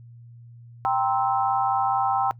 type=chord; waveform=sine; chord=C dominant seventh; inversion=second; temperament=just; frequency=784.9 / 941.9 / 1046.5 / 1308.1 Hz; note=G5 / Bb5 / C6 / E6; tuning=+2 / +18 / 0 / -14 cents; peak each=-22 / -28 / -28 / -28 dBFS; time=0.85-2.31 s; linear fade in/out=0 ms; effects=noise-tail reverb RT60 0.1 s tail -21 dB re dry + added 118 Hz sine -43 dBFS peak until 2.39 s